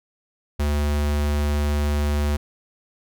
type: tone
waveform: square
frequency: 73.42 Hz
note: D2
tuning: in tune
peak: -20 dBFS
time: 0.59-2.37 s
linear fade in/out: 10 ms
effects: none